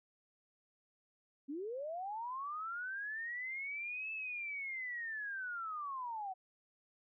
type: linear two-way sweep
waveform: sine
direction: up then down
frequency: 262 to 2634 to 733 Hz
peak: -39 dBFS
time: 1.48-6.34 s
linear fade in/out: 20 ms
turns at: 4.12 s
effects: none